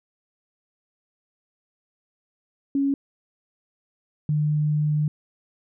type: tone pair in turn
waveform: sine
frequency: 277.3 / 150.5 Hz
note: C#4 / D3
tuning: +1 / +43 cents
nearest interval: major seventh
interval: 1058 cents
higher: first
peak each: -19 dBFS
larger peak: neither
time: 2.75-2.94 / 4.29-5.08 s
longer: second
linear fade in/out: 2 ms
effects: none